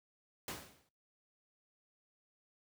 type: noise with exponential decay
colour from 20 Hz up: pink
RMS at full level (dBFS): -39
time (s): 0.48-0.89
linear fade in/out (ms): 2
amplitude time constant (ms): 88
effects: noise-tail reverb RT60 0.4 s tail -23 dB re dry + high-pass 80 Hz 12 dB/octave